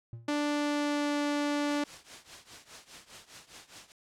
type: tone with exponential decay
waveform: triangle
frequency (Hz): 116.1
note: A#2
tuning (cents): -7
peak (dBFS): -34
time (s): 0.13-0.39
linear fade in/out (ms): 0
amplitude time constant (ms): 56
type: tone with pitch glide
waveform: sawtooth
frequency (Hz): 293.7 to 291.3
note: D4 to D4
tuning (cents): 0 to -14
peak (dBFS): -24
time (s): 0.28-1.84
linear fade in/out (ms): 5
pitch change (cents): -14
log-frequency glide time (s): 0.48-1.18
type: noise with tremolo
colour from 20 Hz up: white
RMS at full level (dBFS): -44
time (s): 1.68-3.92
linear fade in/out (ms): 0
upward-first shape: triangle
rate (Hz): 4.9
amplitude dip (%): 90
effects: low-pass 7000 Hz 12 dB/octave